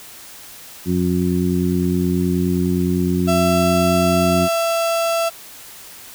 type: harmonic tone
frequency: 89.6 Hz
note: F2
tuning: 45 cents sharp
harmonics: 1 / 2 / 3 / 4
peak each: -24 / -18 / -22 / -23 dBFS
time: 0.85-4.49 s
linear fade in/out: 50 ms
type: tone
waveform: 35% pulse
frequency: 668 Hz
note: E5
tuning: 23 cents sharp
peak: -15 dBFS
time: 3.27-5.3 s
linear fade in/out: 20 ms
effects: white hiss -39 dBFS RMS until 6.14 s

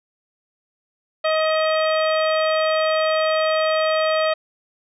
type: harmonic tone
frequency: 630 Hz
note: D#5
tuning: 21 cents sharp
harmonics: 1 / 2 / 3 / 4 / 5 / 6 / 7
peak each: -18 / -24 / -28 / -30 / -32 / -34 / -35 dBFS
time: 1.24-4.34 s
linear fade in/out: 10 ms
effects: none

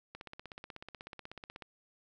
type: click train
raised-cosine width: 0.3 ms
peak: -29 dBFS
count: 25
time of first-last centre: 0.15-1.622 s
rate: 16.3 Hz
effects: none

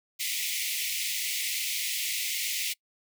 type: high-pass noise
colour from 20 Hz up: pink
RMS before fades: -31 dBFS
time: 0.19-2.74 s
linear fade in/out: 20 ms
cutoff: 2000 Hz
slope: 96 dB/octave
effects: noise-tail reverb RT60 0.1 s tail -25 dB re dry

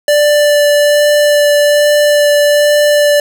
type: tone with vibrato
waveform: square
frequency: 587.3 Hz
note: D5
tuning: in tune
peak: -7 dBFS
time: 0.08-3.2 s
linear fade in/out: 2 ms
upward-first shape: sine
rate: 1.2 Hz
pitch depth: 8 cents each way
effects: none

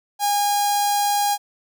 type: tone with notch filter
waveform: sawtooth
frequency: 817 Hz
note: G#5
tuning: 29 cents flat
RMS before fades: -20 dBFS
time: 0.19-1.38 s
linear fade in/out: 50 ms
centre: 2000 Hz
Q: 0.58
effects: none

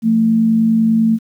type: tone pair together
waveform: sine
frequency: 174.1 / 224.2 Hz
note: F3 / A3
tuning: -5 / +33 cents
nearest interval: major third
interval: 438 cents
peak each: -22 / -10 dBFS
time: 0.02-1.19 s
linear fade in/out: 50 ms
effects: 8-bit

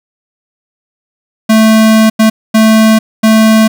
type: tone bursts at uneven times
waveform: square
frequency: 220 Hz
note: A3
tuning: in tune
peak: -4 dBFS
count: 4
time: 1.49-2.1 / 2.19-2.3 / 2.54-2.99 / 3.23-3.68 s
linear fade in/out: 10 ms
effects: none

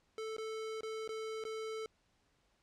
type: tone with dropouts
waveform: square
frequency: 440 Hz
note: A4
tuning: in tune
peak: -40 dBFS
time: 0.18-1.86 s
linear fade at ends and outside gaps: 1 ms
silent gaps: 0.366-0.382 / 0.808-0.832 / 1.077-1.091 / 1.439-1.451 s
effects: pink hiss -75 dBFS RMS until 2.62 s + low-pass 7000 Hz 12 dB/octave

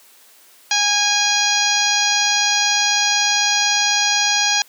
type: harmonic tone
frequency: 822 Hz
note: G#5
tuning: 18 cents flat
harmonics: 1 / 2 / 3 / 4 / 5 / 6 / 7 / 8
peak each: -23 / -23 / -23 / -23 / -23 / -23 / -23 / -23 dBFS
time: 0.71-4.62 s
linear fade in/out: 2 ms
effects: white hiss -49 dBFS RMS until 4.68 s + high-pass 300 Hz 12 dB/octave

